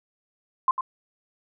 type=tone with echo; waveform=sine; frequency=1046 Hz; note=C6; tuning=1 cent flat; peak=-16 dBFS; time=0.68-0.71 s; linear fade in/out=2 ms; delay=99 ms; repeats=1; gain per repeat=-8 dB; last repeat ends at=0.809 s; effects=none